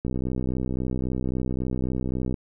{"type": "click train", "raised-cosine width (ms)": 3, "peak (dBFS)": -15, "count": 147, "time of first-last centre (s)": [0.05, 2.342], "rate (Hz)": 63.7, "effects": []}